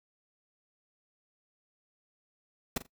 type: noise with echo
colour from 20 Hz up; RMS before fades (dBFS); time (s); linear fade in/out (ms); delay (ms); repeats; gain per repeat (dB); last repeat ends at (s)
pink; -30; 2.76-2.78; 5; 43; 2; -14; 2.866
effects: noise-tail reverb RT60 0.1 s tail -18 dB re dry